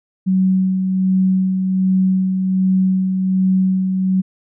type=tone with tremolo; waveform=sine; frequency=187.9 Hz; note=F#3; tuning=27 cents sharp; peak=-11 dBFS; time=0.26-4.22 s; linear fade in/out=20 ms; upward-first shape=sine; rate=1.3 Hz; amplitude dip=40%; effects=none